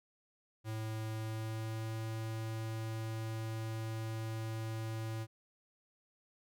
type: tone with pitch glide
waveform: square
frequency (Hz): 110 to 111.41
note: A2 to A2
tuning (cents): 0 to +22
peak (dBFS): -38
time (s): 0.64-5.27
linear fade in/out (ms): 50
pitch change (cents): +22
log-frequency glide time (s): 1.1-1.96
effects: none